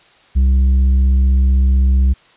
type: tone with tanh clipping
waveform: sine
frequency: 65.41 Hz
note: C2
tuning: in tune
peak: -10 dBFS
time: 0.35-2.14 s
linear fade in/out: 20 ms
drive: 5 dB
effects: white hiss -49 dBFS RMS until 2.36 s + resampled to 8000 Hz